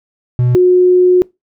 triangle / sine tone pair in turn, 123.47 / 362.8 Hz, B2 / F#4, 0 / -34 cents, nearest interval octave + perfect fifth, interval 1866 cents, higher second, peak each -7 / -5 dBFS, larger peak second, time 0.39-0.55 / 0.55-1.22 s, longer second, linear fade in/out 0 ms, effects noise-tail reverb RT60 0.2 s tail -23 dB re dry

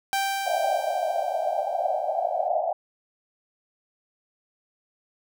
sawtooth tone with exponential decay, 784 Hz, G5, in tune, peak -18 dBFS, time 0.13-2.48 s, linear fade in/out 0 ms, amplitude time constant 510 ms
white band-pass noise, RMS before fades -26 dBFS, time 0.46-2.73 s, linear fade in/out 2 ms, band 590 to 780 Hz, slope 96 dB/octave
effects none

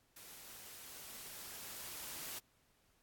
white noise with level ramp, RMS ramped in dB -55 to -45 dBFS, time 0.16-2.39 s, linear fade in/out 5 ms, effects pink hiss -74 dBFS RMS until 3.02 s + AAC 64 kbps

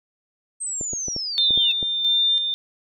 sine linear sweep, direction down, 8380 to 2563 Hz, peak -25 dBFS, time 0.6-1.73 s, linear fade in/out 20 ms
clicks, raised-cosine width 2 ms, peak -19 dBFS, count 7, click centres 0.811 / 0.934 / 1.083 / 1.164 / 1.507 / 1.576 / 1.828 s
sine tone with tremolo, 3599 Hz, A7, 38 cents sharp, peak -16 dBFS, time 1.38-2.54 s, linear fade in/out 0 ms, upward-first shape square, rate 1.5 Hz, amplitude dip 45%
effects none

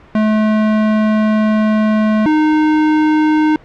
square tone pair in turn, 215.5 / 307.7 Hz, A3 / D#4, -36 / -19 cents, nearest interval tritone, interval 617 cents, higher second, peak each -11 / -10 dBFS, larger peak second, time 0.15-2.26 / 2.26-3.56 s, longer first, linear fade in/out 2 ms, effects pink hiss -42 dBFS RMS until 3.64 s + low-pass 2000 Hz 12 dB/octave

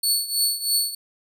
20% pulse tone with tremolo, 4435 Hz, C#8, in tune, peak -11 dBFS, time 0.03-0.95 s, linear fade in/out 5 ms, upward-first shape triangle, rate 3.1 Hz, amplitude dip 85%, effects none

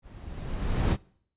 brown noise with level ramp, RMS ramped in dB -48 to -20 dBFS, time 0.02-0.97 s, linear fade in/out 50 ms, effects noise-tail reverb RT60 0.6 s tail -24 dB re dry + resampled to 8000 Hz

